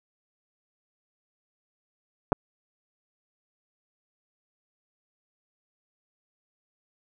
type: clicks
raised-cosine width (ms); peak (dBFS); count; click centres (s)
1; -8; 2; 2.321 / 2.328
effects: none